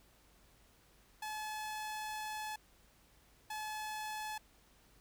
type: tone bursts at uneven times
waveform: sawtooth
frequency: 858 Hz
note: A5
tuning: 44 cents flat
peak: -36 dBFS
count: 2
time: 1.22-2.56 / 3.5-4.38 s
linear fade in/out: 5 ms
effects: added 50 Hz sine -70 dBFS peak until 5 s + pink hiss -67 dBFS RMS until 5 s